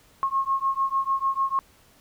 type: beating tone pair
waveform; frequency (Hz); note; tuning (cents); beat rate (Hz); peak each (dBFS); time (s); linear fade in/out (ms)
sine; 1079 / 1085.7; C#6 / C#6; -47 / -36; 6.7; -25 / -25; 0.23-1.59; 0
effects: pink hiss -57 dBFS RMS until 2 s

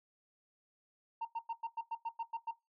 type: tone bursts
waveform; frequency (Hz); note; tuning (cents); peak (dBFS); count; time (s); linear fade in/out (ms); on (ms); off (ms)
sine; 915; A#5; -32; -32; 10; 1.21-2.513; 10; 43; 97
effects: noise-tail reverb RT60 0.2 s tail -17 dB re dry + tanh soft clip ceiling -34 dBFS

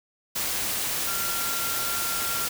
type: tone in noise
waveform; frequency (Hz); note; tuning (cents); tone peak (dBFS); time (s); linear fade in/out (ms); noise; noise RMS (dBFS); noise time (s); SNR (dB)
sine; 1380; F6; -21; -33; 1.07-2.47; 10; white; -28; 0.35-2.49; -8
effects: none

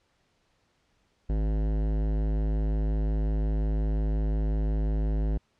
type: tone with hard clipping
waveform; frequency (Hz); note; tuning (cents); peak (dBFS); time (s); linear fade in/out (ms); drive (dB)
sine; 52.8; G#1; +29; -26; 1.29-5.38; 10; 17
effects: pink hiss -70 dBFS RMS until 5.59 s + low-pass 6000 Hz 12 dB/octave

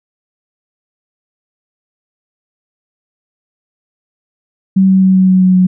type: tone with pitch steps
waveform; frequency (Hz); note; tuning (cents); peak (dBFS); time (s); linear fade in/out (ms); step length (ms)
sine; 191 / 189.79 / 188.59 / 187.39 / 186.21 / 185.03 / 183.86; G3 / F#3 / F#3 / F#3 / F#3 / F#3 / F#3; -45 / +44 / +33 / +22 / +11 / 0 / -11; -5; 4.76-5.67; 10; 130
effects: none

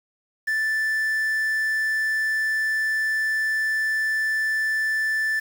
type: tone with quantisation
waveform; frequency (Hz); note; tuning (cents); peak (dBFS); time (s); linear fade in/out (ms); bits
triangle; 1760; A6; 0; -19; 0.47-5.4; 10; 7
effects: none

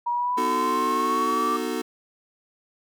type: exponential sweep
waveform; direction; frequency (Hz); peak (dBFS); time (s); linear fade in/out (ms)
sine; up; 952 to 1174.7; -22; 0.06-1.57; 10
type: chord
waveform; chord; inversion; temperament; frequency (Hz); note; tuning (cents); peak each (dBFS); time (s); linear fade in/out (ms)
square; B dominant seventh; none; just; 246.9 / 308.7 / 370.4 / 444.5; B3 / D#4 / F#4 / A4; 0 / -14 / +2 / +18; -32; 0.37-1.82; 10
effects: none

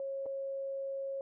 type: tone with dropouts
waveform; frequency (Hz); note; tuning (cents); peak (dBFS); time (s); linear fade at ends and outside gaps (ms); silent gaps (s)
sine; 545; C#5; -29; -35; 0-1.21; 1; 0.258-0.263
effects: none

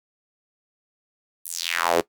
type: tone with high-pass filter sweep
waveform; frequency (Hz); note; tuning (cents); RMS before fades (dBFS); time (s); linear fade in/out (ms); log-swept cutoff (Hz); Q
sawtooth; 85.1; F2; -44; -24; 1.45-2.01; 5; 12000 to 370; 3
effects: noise-tail reverb RT60 0.1 s tail -18 dB re dry

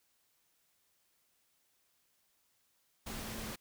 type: tone in noise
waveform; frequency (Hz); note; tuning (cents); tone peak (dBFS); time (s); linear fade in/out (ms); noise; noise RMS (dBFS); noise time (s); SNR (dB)
sine; 220; A3; 0; -48; 3.06-3.56; 10; pink; -43; 3.06-3.56; -8
effects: white hiss -75 dBFS RMS until 3.6 s

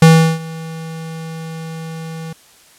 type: tone with ADSR envelope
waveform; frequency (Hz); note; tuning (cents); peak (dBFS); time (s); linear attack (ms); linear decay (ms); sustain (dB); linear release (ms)
square; 162.1; E3; -29; -3; 0.02-2.33; 4; 360; -23; 5
effects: white hiss -47 dBFS RMS until 2.78 s + low-pass 11000 Hz 12 dB/octave

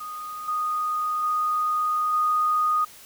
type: tone with level steps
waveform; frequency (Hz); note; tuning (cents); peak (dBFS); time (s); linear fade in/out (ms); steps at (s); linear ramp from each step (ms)
sine; 1237; D#6; -10; -32 / -23 / -21 / -19; 0-2.85; 10; 0.48 / 1.23 / 2.13; 5
effects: white hiss -47 dBFS RMS until 3.05 s

